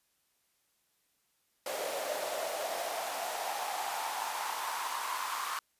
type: noise with high-pass filter sweep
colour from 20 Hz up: pink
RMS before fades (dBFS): -36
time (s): 1.66-5.59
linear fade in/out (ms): 2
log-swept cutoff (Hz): 540 to 1100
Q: 5.1
effects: white hiss -75 dBFS RMS until 5.79 s + resampled to 32000 Hz